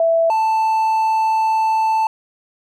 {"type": "tone pair in turn", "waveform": ["sine", "triangle"], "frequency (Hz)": [661, 882.3], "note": ["E5", "A5"], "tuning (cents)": [5, 5], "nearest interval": "perfect fourth", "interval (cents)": 500, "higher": "second", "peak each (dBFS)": -12, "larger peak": "neither", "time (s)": [[0, 0.3], [0.3, 2.07]], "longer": "second", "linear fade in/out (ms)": 2, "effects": []}